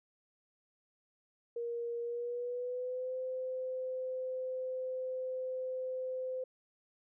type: tone with pitch glide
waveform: sine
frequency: 471.3 to 514 Hz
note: A#4 to C5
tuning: +19 to -31 cents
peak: -35 dBFS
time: 1.56-6.44 s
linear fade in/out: 5 ms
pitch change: +150 cents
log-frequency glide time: 2.01-3.16 s
effects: none